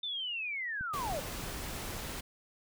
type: linear sweep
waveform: sine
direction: down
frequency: 3600 to 523.3 Hz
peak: -34 dBFS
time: 0.03-1.2 s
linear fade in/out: 5 ms
type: click train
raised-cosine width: 5 ms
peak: -32 dBFS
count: 5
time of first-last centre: 0.81-2.068 s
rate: 3.18 Hz
type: noise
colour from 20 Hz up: pink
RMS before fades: -40 dBFS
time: 0.93-2.21 s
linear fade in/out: 10 ms
effects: none